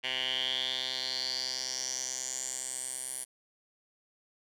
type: tone with band-pass filter sweep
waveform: 10% pulse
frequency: 129.3 Hz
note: C3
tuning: 20 cents flat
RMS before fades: -35 dBFS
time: 0.03-3.25 s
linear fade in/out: 20 ms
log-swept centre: 2700 to 10000 Hz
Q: 6.2
effects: none